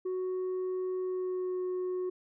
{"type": "tone with pitch glide", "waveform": "sine", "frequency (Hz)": [370, 366], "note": ["F#4", "F#4"], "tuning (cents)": [0, -19], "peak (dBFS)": -28, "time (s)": [0.05, 2.1], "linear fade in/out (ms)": 10, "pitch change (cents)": -19, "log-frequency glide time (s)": [1, 1.63], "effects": ["tanh soft clip ceiling -30 dBFS"]}